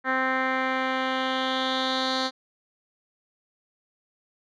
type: tone with low-pass filter sweep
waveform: 10% pulse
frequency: 261.1 Hz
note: C4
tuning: 3 cents flat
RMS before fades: -26 dBFS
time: 0.04-2.31 s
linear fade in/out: 50 ms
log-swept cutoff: 1800 to 4500 Hz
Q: 3.6
effects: none